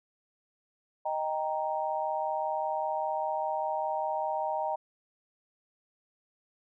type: chord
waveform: sine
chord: Eb major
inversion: none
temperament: equal with one note detuned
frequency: 622.3 / 787.2 / 932.3 Hz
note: Eb5 / G5 / Bb5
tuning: 0 / +7 / 0 cents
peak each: -33 dBFS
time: 1.05-4.76 s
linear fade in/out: 10 ms
effects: none